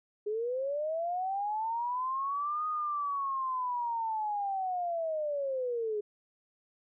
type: linear two-way sweep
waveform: sine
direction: up then down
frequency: 410 to 1244.5 to 410 Hz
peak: -30 dBFS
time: 0.26-6.01 s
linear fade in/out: 10 ms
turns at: 2.67 s
effects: none